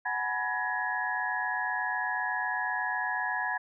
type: tone cluster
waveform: sine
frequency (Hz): 741 / 849 / 983 / 1677 / 1875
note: F#5 / G#5 / B5 / G#6 / A#6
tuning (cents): +2 / +38 / -8 / +16 / +10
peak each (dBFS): -36 / -38 / -35 / -31 / -39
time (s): 0.05-3.58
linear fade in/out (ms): 10
effects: none